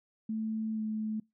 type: tone with pitch glide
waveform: sine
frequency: 219.7 to 216.7 Hz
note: A3 to A3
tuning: -2 to -26 cents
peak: -31 dBFS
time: 0.29-1.2 s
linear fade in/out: 5 ms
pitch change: -24 cents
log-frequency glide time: 0.74-0.81 s
effects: noise-tail reverb RT60 0.2 s tail -24 dB re dry